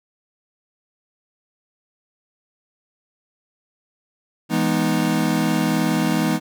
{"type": "chord", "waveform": "square", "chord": "E major seventh", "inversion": "none", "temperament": "equal", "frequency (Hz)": [164.81, 207.7, 246.9, 311.1], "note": ["E3", "G#3", "B3", "D#4"], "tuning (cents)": [0, 0, 0, 0], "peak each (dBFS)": -24, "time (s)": [4.49, 6.4], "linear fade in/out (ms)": 50, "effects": []}